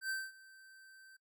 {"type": "tone with ADSR envelope", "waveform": "square", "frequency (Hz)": 1553, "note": "G6", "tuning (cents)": -17, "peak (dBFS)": -35, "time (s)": [0.01, 1.17], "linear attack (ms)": 86, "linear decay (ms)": 220, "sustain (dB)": -22, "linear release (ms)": 10, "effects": ["noise-tail reverb RT60 0.1 s tail -21 dB re dry"]}